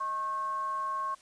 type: tone with frequency modulation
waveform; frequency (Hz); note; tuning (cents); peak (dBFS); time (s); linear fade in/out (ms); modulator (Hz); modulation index
sine; 1087; C#6; -34; -30; 0-1.15; 10; 462; 0.28
effects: white hiss -59 dBFS RMS until 1.21 s + resampled to 22050 Hz